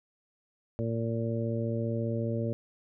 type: harmonic tone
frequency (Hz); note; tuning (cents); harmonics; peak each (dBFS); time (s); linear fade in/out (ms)
114.8; A#2; -26; 1 / 2 / 3 / 4 / 5; -31 / -34 / -38 / -37 / -37; 0.79-2.53; 0
effects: none